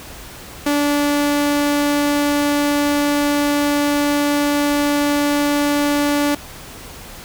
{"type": "tone", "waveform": "sawtooth", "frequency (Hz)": 289.9, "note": "D4", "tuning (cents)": -22, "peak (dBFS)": -11, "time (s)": [0.66, 6.35], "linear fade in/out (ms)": 5, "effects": ["pink hiss -36 dBFS RMS until 7.24 s"]}